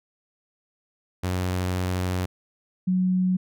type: tone pair in turn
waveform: sawtooth / sine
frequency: 91.4 / 184.18 Hz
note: F#2 / F#3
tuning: -21 / -8 cents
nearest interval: octave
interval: 1213 cents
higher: second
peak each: -20 / -19 dBFS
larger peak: second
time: 1.23-2.26 / 2.87-3.37 s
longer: first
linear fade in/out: 10 ms
effects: none